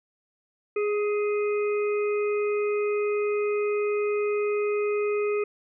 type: harmonic tone with a mistuned harmonic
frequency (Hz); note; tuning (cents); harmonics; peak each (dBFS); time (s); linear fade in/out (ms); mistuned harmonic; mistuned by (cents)
415.3; G#4; 0; 1 / 3 / 5 / 6; -23 / -36 / -41 / -37; 0.76-5.44; 5; 3; +15
effects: none